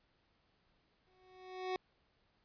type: tone with exponential growth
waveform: 25% pulse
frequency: 370.7 Hz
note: F#4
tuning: 3 cents sharp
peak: -30 dBFS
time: 1.07-1.76 s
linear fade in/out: 0 ms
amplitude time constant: 150 ms
effects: pink hiss -75 dBFS RMS until 2.44 s + resampled to 11025 Hz